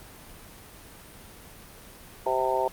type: harmonic tone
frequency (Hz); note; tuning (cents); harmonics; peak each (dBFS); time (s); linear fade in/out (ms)
129.8; C3; -13; 3 / 4 / 5 / 6 / 7; -30 / -29 / -29 / -32 / -27; 2.26-2.68; 5
effects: pink hiss -47 dBFS RMS until 2.72 s + Opus 32 kbps